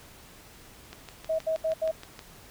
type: click train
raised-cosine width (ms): 0.2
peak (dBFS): -24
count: 9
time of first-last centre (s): 0.93-2.192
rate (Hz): 6.34
type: tone bursts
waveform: sine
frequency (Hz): 640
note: D#5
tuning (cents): +49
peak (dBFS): -24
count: 4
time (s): 1.29-1.915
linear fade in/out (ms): 10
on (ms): 100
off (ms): 75
effects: pink hiss -51 dBFS RMS until 2.5 s